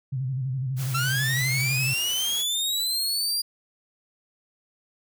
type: tone with vibrato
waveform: sine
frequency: 130.81 Hz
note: C3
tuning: in tune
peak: -25 dBFS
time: 0.12-1.94 s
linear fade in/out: 10 ms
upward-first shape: square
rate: 12 Hz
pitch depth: 67 cents each way
type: noise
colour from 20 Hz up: white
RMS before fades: -37 dBFS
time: 0.76-2.45 s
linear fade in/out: 50 ms
type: linear sweep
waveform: sawtooth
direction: up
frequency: 1318.5 to 4816 Hz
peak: -21 dBFS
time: 0.94-3.42 s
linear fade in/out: 10 ms
effects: none